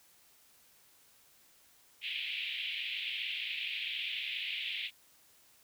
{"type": "band-pass noise", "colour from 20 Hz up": "pink", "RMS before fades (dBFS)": -38, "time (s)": [2.01, 4.91], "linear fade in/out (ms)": 50, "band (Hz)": [2300, 3500], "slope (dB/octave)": 48, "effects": ["white hiss -64 dBFS RMS until 5.63 s"]}